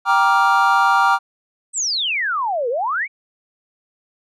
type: chord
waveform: triangle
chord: G minor seventh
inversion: none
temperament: equal with one note detuned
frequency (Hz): 784 / 942.6 / 1174.7 / 1396.9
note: G5 / Bb5 / D6 / F6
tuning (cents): 0 / +19 / 0 / 0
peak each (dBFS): -16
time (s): 0.05-1.19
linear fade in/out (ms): 50
type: exponential two-way sweep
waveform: sine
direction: down then up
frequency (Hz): 8410 to 454.3 to 2366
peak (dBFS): -18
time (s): 1.73-3.08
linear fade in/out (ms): 50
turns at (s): 2.69
effects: none